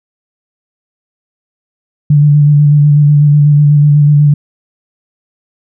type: tone with vibrato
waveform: sine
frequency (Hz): 146.83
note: D3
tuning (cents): 0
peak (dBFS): -3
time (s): 2.1-4.34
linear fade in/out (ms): 5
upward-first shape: square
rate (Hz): 8.1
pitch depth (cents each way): 20
effects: none